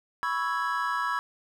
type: chord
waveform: triangle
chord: C# minor seventh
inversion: third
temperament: equal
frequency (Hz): 987.8 / 1108.7 / 1318.5 / 1661.2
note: B5 / C#6 / E6 / G#6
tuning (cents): 0 / 0 / 0 / 0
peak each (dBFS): -30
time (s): 0.23-1.19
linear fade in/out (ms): 0
effects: none